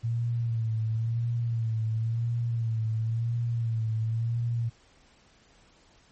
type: tone with vibrato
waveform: sine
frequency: 114.4 Hz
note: A#2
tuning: 32 cents flat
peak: -25 dBFS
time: 0.03-4.7 s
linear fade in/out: 20 ms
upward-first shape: sine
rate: 0.96 Hz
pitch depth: 56 cents each way
effects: pink hiss -60 dBFS RMS until 6.11 s + MP3 32 kbps